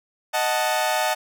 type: chord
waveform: sawtooth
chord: D# diminished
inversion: none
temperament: equal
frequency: 622.3 / 740 / 880 Hz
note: D#5 / F#5 / A5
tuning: 0 / 0 / 0 cents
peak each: -21 dBFS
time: 0.33-1.15 s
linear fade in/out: 20 ms
effects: none